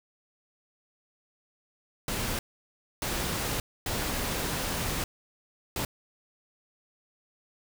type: noise bursts at uneven times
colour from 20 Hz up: pink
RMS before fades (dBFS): -31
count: 4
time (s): 2.08-2.39 / 3.02-3.6 / 3.86-5.04 / 5.76-5.85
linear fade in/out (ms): 2
effects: none